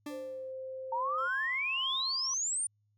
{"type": "tone with exponential decay", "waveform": "40% pulse", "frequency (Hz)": 293.7, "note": "D4", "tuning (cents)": 0, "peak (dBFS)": -36, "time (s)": [0.06, 0.52], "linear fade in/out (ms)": 5, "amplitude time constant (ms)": 100}
{"type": "tone", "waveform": "sine", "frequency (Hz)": 523.3, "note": "C5", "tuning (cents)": 0, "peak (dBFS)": -38, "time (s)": [0.09, 1.29], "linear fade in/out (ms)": 50}
{"type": "exponential sweep", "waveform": "sine", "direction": "up", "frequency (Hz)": [897, 9397], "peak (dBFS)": -30, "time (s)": [0.92, 2.67], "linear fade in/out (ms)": 5}
{"type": "tone with tremolo", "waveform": "triangle", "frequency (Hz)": 1061, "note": "C6", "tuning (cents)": 24, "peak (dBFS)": -35, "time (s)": [1.18, 2.34], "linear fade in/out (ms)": 2, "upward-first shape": "triangle", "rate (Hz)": 1.7, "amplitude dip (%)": 65}
{"effects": ["added 104 Hz sine -70 dBFS peak until 2.97 s"]}